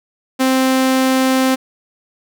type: tone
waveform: sawtooth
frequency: 261.6 Hz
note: C4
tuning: in tune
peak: -8 dBFS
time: 0.39-1.56 s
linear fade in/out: 20 ms
effects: none